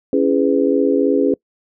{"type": "chord", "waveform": "sine", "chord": "C# minor seventh", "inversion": "none", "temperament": "just", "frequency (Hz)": [277.2, 332.6, 415.8, 498.9], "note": ["C#4", "E4", "G#4", "B4"], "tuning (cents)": [0, 16, 2, 17], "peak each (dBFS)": [-16, -21, -17, -19], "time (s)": [0.13, 1.34], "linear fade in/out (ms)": 2, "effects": ["noise-tail reverb RT60 0.1 s tail -25 dB re dry"]}